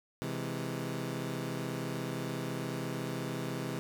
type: chord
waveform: 20% pulse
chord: C augmented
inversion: none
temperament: equal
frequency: 130.81 / 164.81 / 207.7 Hz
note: C3 / E3 / G#3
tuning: 0 / 0 / 0 cents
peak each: -33 / -34 / -37 dBFS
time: 0.22-3.79 s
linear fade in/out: 0 ms
effects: none